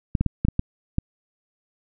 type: clicks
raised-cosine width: 5 ms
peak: -8 dBFS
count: 7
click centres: 0.152 / 0.21 / 0.263 / 0.45 / 0.485 / 0.594 / 0.984 s
effects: none